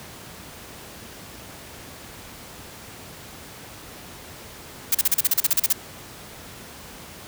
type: noise bursts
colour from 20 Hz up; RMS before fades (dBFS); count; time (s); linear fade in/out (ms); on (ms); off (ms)
blue; -18; 13; 4.92-5.728; 5; 28; 37
effects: pink hiss -41 dBFS RMS until 7.27 s + high-pass 60 Hz 12 dB/octave